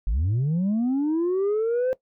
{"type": "linear sweep", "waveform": "sine", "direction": "up", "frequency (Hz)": [42.89, 523.3], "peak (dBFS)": -18, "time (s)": [0.07, 1.93], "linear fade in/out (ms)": 0, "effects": ["noise-tail reverb RT60 0.1 s tail -20 dB re dry", "tanh soft clip ceiling -19 dBFS"]}